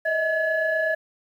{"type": "tone cluster", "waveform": "sine", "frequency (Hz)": [611, 639, 1703], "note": ["D#5", "D#5", "G#6"], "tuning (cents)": [-32, 46, 43], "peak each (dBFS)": [-31, -23, -23], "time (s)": [0.05, 0.95], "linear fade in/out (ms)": 10, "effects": ["tanh soft clip ceiling -13 dBFS", "9-bit"]}